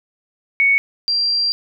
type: tone pair in turn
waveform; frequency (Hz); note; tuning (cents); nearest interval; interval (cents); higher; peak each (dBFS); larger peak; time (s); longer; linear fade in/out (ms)
sine; 2223 / 4736; C#7 / D8; +4 / +14; octave + minor second; 1310; second; -11 / -15; first; 0.6-0.78 / 1.08-1.52; second; 0
effects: none